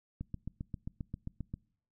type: click train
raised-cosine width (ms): 5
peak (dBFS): -26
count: 11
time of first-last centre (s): 0.21-1.54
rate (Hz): 7.52
effects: noise-tail reverb RT60 0.6 s tail -25 dB re dry